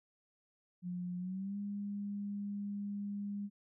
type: tone with pitch glide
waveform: sine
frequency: 178.6 to 202.8 Hz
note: F3 to G#3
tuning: +39 to -41 cents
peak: -37 dBFS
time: 0.82-3.5 s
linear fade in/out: 50 ms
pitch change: +220 cents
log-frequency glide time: 1.18-1.57 s
effects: none